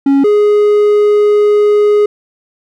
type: tone pair in turn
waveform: triangle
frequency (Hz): 276.5 / 416.3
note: C#4 / G#4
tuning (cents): -4 / +4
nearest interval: perfect fifth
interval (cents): 708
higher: second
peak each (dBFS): -4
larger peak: neither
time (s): 0.06-0.24 / 0.24-2.06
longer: second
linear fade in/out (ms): 5
effects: none